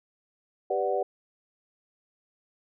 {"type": "chord", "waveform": "sine", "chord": "G major seventh", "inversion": "none", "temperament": "equal", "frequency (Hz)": [392, 493.9, 587.3, 740], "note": ["G4", "B4", "D5", "F#5"], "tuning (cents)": [0, 0, 0, 0], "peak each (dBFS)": -30, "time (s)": [0.7, 1.03], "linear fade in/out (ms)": 5, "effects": []}